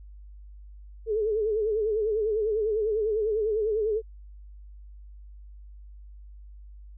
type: tone with vibrato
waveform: sine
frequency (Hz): 431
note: A4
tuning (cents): -36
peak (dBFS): -23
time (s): 1.06-4.02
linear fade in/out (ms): 50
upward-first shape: sine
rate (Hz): 10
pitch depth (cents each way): 84
effects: added 50 Hz sine -43 dBFS peak until 6.97 s